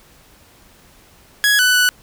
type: tone with pitch steps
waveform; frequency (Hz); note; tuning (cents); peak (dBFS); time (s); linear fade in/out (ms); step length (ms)
sawtooth; 1670 / 1494 / 1484; G#6 / F#6 / F#6; +9 / +16 / +5; -8; 1.44-1.89; 0; 150
effects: pink hiss -49 dBFS RMS until 2.02 s